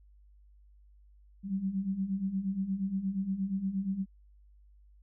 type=beating tone pair; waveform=sine; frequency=187.3 / 195.8 Hz; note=F#3 / G3; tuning=+21 / -2 cents; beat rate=8.5 Hz; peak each=-36 / -31 dBFS; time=1.43-4.06 s; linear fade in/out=50 ms; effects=added 50 Hz sine -56 dBFS peak until 5.02 s